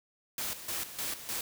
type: noise with tremolo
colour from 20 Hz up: white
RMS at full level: -35 dBFS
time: 0.38-1.41 s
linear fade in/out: 2 ms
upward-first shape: square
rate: 3.3 Hz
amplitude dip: 70%
effects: none